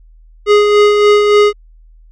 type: tone with tremolo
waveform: square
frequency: 415.3 Hz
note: G#4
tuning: in tune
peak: -5 dBFS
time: 0.46-1.53 s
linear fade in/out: 50 ms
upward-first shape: sine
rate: 3.5 Hz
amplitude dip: 40%
effects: added 40 Hz sine -39 dBFS peak until 2.11 s + low-pass 4000 Hz 12 dB/octave